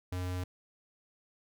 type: tone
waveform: square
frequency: 90.7 Hz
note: F#2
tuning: 34 cents flat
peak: -34 dBFS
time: 0.12-0.44 s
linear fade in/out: 5 ms
effects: none